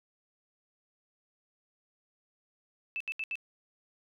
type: tone bursts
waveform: sine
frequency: 2632 Hz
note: E7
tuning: 3 cents flat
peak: -32 dBFS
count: 4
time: 2.96-3.355 s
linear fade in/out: 0 ms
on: 44 ms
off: 73 ms
effects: none